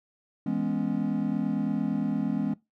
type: chord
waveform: triangle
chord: C# minor seventh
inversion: first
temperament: equal with one note detuned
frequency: 164.81 / 207.7 / 248.4 / 277.2 Hz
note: E3 / G#3 / B3 / C#4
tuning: 0 / 0 / +10 / 0 cents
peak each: -32 / -27 / -29 / -29 dBFS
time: 0.46-2.54 s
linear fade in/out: 5 ms
effects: noise-tail reverb RT60 0.2 s tail -20 dB re dry